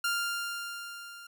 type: tone with level ramp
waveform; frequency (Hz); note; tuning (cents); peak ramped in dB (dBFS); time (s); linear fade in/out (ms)
sawtooth; 1396.9; F6; 0; -23 to -42; 0.04-1.27; 5
effects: none